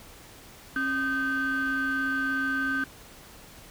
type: tone cluster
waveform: sine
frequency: 270.7 / 1232 / 1546 Hz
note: C#4 / D#6 / G6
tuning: -41 / -17 / -24 cents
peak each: -29 / -34 / -25 dBFS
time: 0.76-2.84 s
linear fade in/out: 2 ms
effects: tanh soft clip ceiling -21 dBFS + pink hiss -49 dBFS RMS until 3.7 s